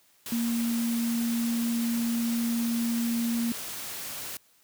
sine tone in noise, 233.1 Hz, A#3, in tune, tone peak -25 dBFS, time 0.32-3.52 s, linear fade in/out 2 ms, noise white, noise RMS -37 dBFS, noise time 0.26-4.37 s, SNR +9 dB, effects white hiss -63 dBFS RMS until 4.63 s + high-pass 60 Hz 12 dB/octave

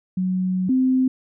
sine tone pair in turn, 185 / 258.8 Hz, F#3 / C4, 0 / -19 cents, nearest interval tritone, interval 581 cents, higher second, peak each -19 / -15 dBFS, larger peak second, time 0.17-0.69 / 0.69-1.08 s, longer first, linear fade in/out 5 ms, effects none

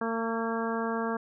harmonic tone with a mistuned harmonic, 227.2 Hz, A#3, 44 cents flat, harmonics 1 / 2 / 3 / 4 / 5 / 6 / 7, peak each -32 / -33 / -37 / -37 / -37 / -40 / -39 dBFS, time 0.01-1.17 s, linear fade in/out 5 ms, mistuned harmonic 7, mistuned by +29 cents, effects none

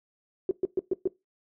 sine tone bursts, 372.1 Hz, F#4, 10 cents sharp, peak -21 dBFS, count 5, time 0.49-1.075 s, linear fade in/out 2 ms, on 21 ms, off 120 ms, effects noise-tail reverb RT60 0.2 s tail -20 dB re dry

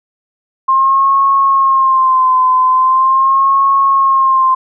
sine tone with vibrato, 1059 Hz, C6, 21 cents sharp, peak -7 dBFS, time 0.68-4.55 s, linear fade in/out 10 ms, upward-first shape sine, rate 0.41 Hz, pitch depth 57 cents each way, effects none

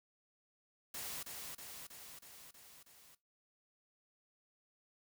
white noise with echo, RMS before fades -44 dBFS, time 0.94-1.23 s, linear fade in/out 5 ms, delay 320 ms, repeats 6, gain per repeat -3 dB, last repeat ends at 3.15 s, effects noise-tail reverb RT60 0.2 s tail -18 dB re dry

